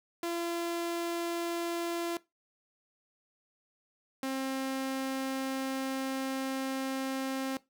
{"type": "tone pair in turn", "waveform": "sawtooth", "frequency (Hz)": [340.8, 266.2], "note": ["F4", "C4"], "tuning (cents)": [-42, 30], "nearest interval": "major third", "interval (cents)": 428, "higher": "first", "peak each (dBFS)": -28, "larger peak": "neither", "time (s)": [[0.23, 2.17], [4.23, 7.57]], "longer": "second", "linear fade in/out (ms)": 2, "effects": ["noise-tail reverb RT60 0.2 s tail -19 dB re dry"]}